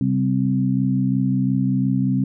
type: tone cluster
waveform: sine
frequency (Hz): 132.6 / 195.6 / 261.2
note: C3 / G3 / C4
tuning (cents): +23 / -4 / -3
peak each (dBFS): -21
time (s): 0.01-2.24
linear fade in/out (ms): 2
effects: none